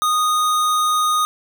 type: tone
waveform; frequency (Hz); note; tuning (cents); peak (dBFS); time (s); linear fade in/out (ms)
square; 1238; D#6; -9; -16; 0.02-1.25; 0
effects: 9-bit